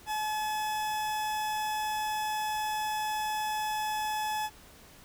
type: tone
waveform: 40% pulse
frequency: 856 Hz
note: A5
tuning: 48 cents flat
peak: -29 dBFS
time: 0.06-4.5 s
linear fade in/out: 50 ms
effects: pink hiss -54 dBFS RMS until 5.04 s